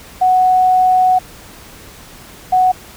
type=tone pair in turn; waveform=sine; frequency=740 / 740 Hz; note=F#5 / F#5; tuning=0 / 0 cents; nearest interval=unison; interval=0 cents; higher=neither; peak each=-8 dBFS; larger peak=neither; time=0.21-1.19 / 2.52-2.72 s; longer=first; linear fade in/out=10 ms; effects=pink hiss -38 dBFS RMS until 2.96 s